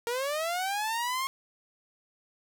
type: linear sweep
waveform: sawtooth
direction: up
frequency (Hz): 461 to 1083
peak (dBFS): -25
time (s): 0.07-1.27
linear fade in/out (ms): 0
effects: none